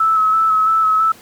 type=tone with vibrato; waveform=sine; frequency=1300 Hz; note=E6; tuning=24 cents flat; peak=-11 dBFS; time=0-1.12 s; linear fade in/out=5 ms; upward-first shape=square; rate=3 Hz; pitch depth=19 cents each way; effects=pink hiss -43 dBFS RMS until 1.21 s + high-pass 100 Hz 12 dB/octave